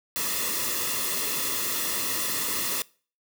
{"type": "noise with comb filter", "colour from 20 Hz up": "white", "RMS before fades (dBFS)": -28, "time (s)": [0.16, 2.82], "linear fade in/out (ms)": 0, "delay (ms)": 1.3, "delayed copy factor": -0.7, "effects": ["noise-tail reverb RT60 0.4 s tail -23 dB re dry"]}